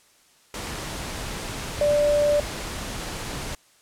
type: tone in noise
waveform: sine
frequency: 587.3 Hz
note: D5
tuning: in tune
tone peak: -17 dBFS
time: 1.81-2.4 s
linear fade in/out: 2 ms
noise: pink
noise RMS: -32 dBFS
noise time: 0.54-3.55 s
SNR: +12 dB
effects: white hiss -58 dBFS RMS until 3.81 s + low-pass 10000 Hz 12 dB/octave